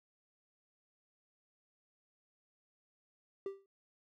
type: tone with exponential decay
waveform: triangle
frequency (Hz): 392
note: G4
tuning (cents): 0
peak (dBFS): -32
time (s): 3.46-3.66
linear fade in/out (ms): 2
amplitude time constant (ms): 43
effects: none